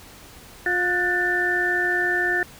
harmonic tone with a mistuned harmonic, 355.8 Hz, F4, 32 cents sharp, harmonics 1 / 2 / 4 / 5, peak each -27 / -30 / -27 / -21 dBFS, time 0.66-2.43 s, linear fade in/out 2 ms, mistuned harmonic 4, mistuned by +61 cents, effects pink hiss -45 dBFS RMS until 2.59 s

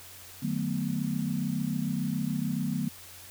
sine chord, B dominant seventh, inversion first, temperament equal with one note detuned, 151.57 / 185 / 220 / 246.9 Hz, D#3 / F#3 / A3 / B3, -45 / 0 / 0 / 0 cents, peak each -33 dBFS, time 0.42-2.89 s, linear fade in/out 10 ms, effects added 90 Hz sine -56 dBFS peak until 3.3 s + white hiss -48 dBFS RMS until 3.3 s

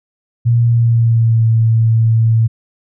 sine tone with pitch glide, 118 to 113.06 Hz, A#2 to A2, +22 to +48 cents, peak -8 dBFS, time 0.45-2.48 s, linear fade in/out 20 ms, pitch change -74 cents, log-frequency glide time 0.64-1.46 s, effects none

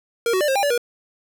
square tone with pitch steps, 466.7 / 374.1 / 594 / 534 / 801 / 575 / 479.1 Hz, A#4 / F#4 / D5 / C5 / G5 / D5 / A#4, +2 / +19 / +20 / +35 / +37 / -37 / +47 cents, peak -18 dBFS, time 0.26-0.778 s, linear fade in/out 2 ms, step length 74 ms, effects none

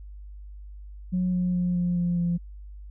sine tone with pitch steps, 182 / 180.12 / 178.25 / 176.41 / 174.59 / 172.78 Hz, F#3 / F#3 / F3 / F3 / F3 / F3, -28 / -46 / +36 / +18 / 0 / -18 cents, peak -21 dBFS, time 1.12-2.38 s, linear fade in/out 20 ms, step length 210 ms, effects tanh soft clip ceiling -18 dBFS + added 50 Hz sine -39 dBFS peak until 2.9 s

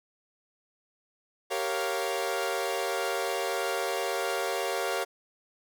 sawtooth chord, G half-diminished seventh, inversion none, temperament equal with one note detuned, 390.2 / 466.2 / 554.4 / 698.5 Hz, G4 / Bb4 / Db5 / F5, -8 / 0 / 0 / 0 cents, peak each -30 dBFS, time 1.5-5.05 s, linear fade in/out 20 ms, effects none

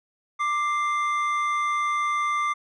triangle tone pair together, 1180.1 / 2086 Hz, D6 / C7, +8 / -6 cents, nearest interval minor seventh, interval 986 cents, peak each -21 / -28 dBFS, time 0.39-2.54 s, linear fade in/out 20 ms, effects resampled to 24000 Hz

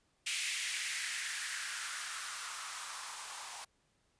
violet noise with band-pass filter sweep, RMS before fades -40 dBFS, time 0.26-3.65 s, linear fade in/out 10 ms, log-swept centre 2400 to 850 Hz, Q 3.1, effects pink hiss -75 dBFS RMS until 4.19 s + resampled to 22050 Hz

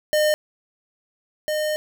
square tone pair in turn, 608 / 610.9 Hz, D#5 / D#5, -40 / -32 cents, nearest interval unison, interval 8 cents, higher second, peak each -17 / -22 dBFS, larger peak first, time 0.13-0.34 / 1.48-1.76 s, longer second, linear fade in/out 0 ms, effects none

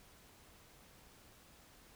silence, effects pink hiss -62 dBFS RMS until 1.95 s

